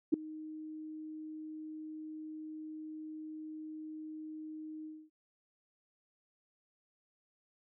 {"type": "tone with ADSR envelope", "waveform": "sine", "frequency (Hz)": 311.1, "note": "D#4", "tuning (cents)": 0, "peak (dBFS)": -20, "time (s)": [0.12, 5.1], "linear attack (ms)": 19, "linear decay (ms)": 4, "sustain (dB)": -22, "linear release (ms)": 250, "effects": []}